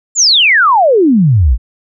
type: exponential sweep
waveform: sine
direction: down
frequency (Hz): 7459 to 50.9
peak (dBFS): -5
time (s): 0.15-1.58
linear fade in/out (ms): 50
effects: none